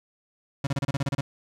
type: tone bursts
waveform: 35% pulse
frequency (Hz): 138.59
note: C#3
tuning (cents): 0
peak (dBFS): -22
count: 10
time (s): 0.64-1.21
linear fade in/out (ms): 5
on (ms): 30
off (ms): 30
effects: low-pass 8000 Hz 12 dB/octave + 10-bit